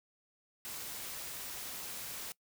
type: noise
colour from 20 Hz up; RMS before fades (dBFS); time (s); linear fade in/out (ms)
white; -43; 0.65-2.32; 0
effects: noise-tail reverb RT60 0.1 s tail -22 dB re dry